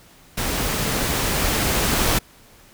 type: noise with level ramp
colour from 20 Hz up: pink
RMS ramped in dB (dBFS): -24 to -19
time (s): 0.37-2.19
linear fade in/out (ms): 10
effects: pink hiss -50 dBFS RMS until 2.73 s